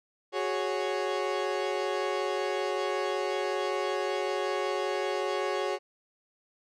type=chord; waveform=30% pulse; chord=F# suspended second; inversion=none; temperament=equal; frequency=370 / 415.3 / 554.4 Hz; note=F#4 / G#4 / C#5; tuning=0 / 0 / 0 cents; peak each=-30 dBFS; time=0.32-5.79 s; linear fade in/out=50 ms; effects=low-pass 5000 Hz 12 dB/octave